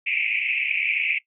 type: band-pass noise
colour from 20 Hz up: white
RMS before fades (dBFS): -24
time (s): 0.06-1.19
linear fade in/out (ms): 10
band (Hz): 2200 to 2600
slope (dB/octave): 96
effects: noise-tail reverb RT60 0.1 s tail -19 dB re dry